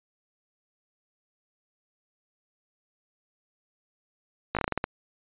slowing click train, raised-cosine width 0.5 ms, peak -11 dBFS, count 9, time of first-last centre 4.55-4.841 s, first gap 17 ms, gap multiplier 1.21, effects resampled to 8000 Hz

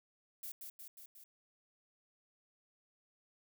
violet noise with echo, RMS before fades -45 dBFS, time 0.43-0.52 s, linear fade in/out 5 ms, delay 180 ms, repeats 4, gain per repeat -3 dB, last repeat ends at 1.24 s, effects none

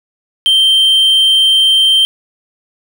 triangle tone, 3136 Hz, G7, in tune, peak -5 dBFS, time 0.46-2.05 s, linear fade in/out 0 ms, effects none

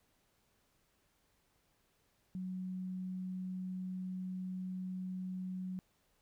sine tone, 185 Hz, F#3, in tune, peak -38 dBFS, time 2.35-5.79 s, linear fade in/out 0 ms, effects pink hiss -75 dBFS RMS until 6.21 s

